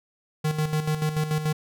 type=tone with tremolo; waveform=square; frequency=153.9 Hz; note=D#3; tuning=19 cents flat; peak=-22 dBFS; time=0.44-1.53 s; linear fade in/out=10 ms; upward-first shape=square; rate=6.9 Hz; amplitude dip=60%; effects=none